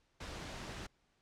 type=noise; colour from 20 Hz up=pink; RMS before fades=-45 dBFS; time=0.2-0.87 s; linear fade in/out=10 ms; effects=pink hiss -75 dBFS RMS until 1.21 s + low-pass 6000 Hz 12 dB/octave